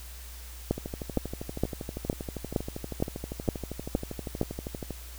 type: two click trains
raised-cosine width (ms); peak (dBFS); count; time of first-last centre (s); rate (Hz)
2; -21 / -11; 53 / 9; 0.78-4.907 / 0.71-4.414; 12.6 / 2.16
effects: added 60 Hz sine -42 dBFS peak until 5.18 s + white hiss -48 dBFS RMS until 5.18 s